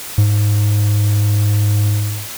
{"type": "tone with ADSR envelope", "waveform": "triangle", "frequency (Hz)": 103.83, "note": "G#2", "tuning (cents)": 0, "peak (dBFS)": -4, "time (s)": [0.18, 2.29], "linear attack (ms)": 4, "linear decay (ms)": 85, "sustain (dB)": -5, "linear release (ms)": 420, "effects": ["white hiss -29 dBFS RMS until 2.37 s"]}